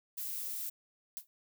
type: noise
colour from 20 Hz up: violet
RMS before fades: -39 dBFS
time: 0.17-0.7 s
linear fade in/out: 10 ms
type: noise with exponential decay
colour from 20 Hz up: violet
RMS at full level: -37 dBFS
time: 1.17-1.27 s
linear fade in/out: 0 ms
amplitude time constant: 21 ms
effects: none